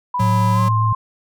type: tone with pitch glide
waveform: sine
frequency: 989 to 1053.9 Hz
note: B5 to C6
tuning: +2 to +12 cents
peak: -18 dBFS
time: 0.14-0.95 s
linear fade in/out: 5 ms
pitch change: +110 cents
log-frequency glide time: 0.53-0.61 s
type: tone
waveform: square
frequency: 183.3 Hz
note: F#3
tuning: 16 cents flat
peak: -21 dBFS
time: 0.19-0.69 s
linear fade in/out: 10 ms
type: tone with vibrato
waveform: sine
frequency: 110.1 Hz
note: A2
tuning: 2 cents sharp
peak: -15 dBFS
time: 0.2-0.93 s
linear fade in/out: 5 ms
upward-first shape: square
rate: 8.3 Hz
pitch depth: 12 cents each way
effects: none